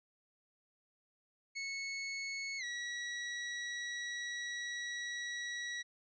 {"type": "tone with pitch glide", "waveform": "sawtooth", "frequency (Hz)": [2200, 1926.3], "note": ["C#7", "B6"], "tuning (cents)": [-14, -44], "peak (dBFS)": -35, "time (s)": [1.55, 5.83], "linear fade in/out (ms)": 20, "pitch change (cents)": -230, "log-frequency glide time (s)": [2.58, 2.64], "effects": ["resampled to 16000 Hz"]}